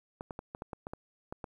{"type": "clicks", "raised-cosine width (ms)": 1, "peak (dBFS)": -25, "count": 10, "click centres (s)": [0.209, 0.308, 0.391, 0.549, 0.621, 0.732, 0.869, 0.935, 1.325, 1.442], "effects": ["10-bit"]}